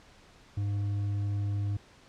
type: tone with hard clipping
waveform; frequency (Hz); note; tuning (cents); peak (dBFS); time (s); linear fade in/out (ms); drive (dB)
triangle; 101.3; G#2; -43; -29; 0.57-1.77; 5; 7
effects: pink hiss -57 dBFS RMS until 2.08 s + low-pass 6000 Hz 12 dB/octave